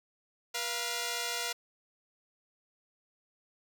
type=tone pair together; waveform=5% pulse; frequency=481 / 692.1 Hz; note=B4 / F5; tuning=-46 / -16 cents; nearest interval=tritone; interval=630 cents; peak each=-24 dBFS; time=0.54-1.53 s; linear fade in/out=10 ms; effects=none